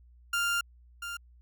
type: tone pair in turn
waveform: 30% pulse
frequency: 1396.9 / 1396.9 Hz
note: F6 / F6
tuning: 0 / 0 cents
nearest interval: unison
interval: 0 cents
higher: neither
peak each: -24 / -33 dBFS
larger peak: first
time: 0.33-0.61 / 1.02-1.17 s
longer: first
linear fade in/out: 5 ms
effects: added 60 Hz sine -54 dBFS peak until 1.41 s